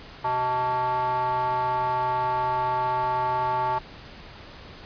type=tone with band-pass filter; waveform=square; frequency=126.3 Hz; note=B2; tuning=39 cents sharp; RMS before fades=-25 dBFS; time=0.24-3.79 s; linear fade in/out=10 ms; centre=950 Hz; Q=7.6; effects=pink hiss -44 dBFS RMS until 4.85 s + resampled to 11025 Hz